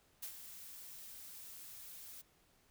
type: noise with ADSR envelope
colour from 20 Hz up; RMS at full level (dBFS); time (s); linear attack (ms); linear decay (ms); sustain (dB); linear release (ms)
blue; -43; 0.22-2.22; 12; 82; -9; 13
effects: pink hiss -71 dBFS RMS until 2.7 s